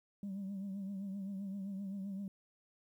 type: tone with vibrato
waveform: sine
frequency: 196 Hz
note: G3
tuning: in tune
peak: -37 dBFS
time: 0.23-2.28 s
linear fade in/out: 2 ms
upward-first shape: triangle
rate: 7.7 Hz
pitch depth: 72 cents each way
effects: tanh soft clip ceiling -37 dBFS + 12-bit